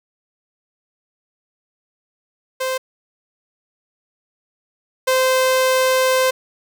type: tone pair in turn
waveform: sawtooth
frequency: 520 / 518.1 Hz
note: C5 / C5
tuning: -11 / -17 cents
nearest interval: unison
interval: 6 cents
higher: first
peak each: -16 / -10 dBFS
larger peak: second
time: 2.6-2.78 / 5.07-6.31 s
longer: second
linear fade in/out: 10 ms
effects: none